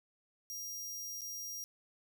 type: tone with dropouts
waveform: sawtooth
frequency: 5700 Hz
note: F8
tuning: 34 cents sharp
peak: -38 dBFS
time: 0.5-1.64 s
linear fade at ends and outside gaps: 0 ms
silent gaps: 1.209-1.217 s
effects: none